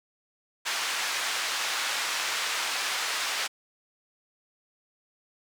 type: band-pass noise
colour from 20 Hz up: pink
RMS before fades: -30 dBFS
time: 0.65-3.48 s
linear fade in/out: 20 ms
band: 1200 to 6800 Hz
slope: 12 dB/octave
effects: none